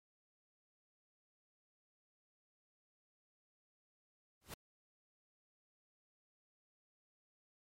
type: noise with exponential growth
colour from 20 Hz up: pink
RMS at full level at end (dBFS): -42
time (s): 4.41-4.54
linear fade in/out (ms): 5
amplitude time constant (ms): 28
effects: MP3 64 kbps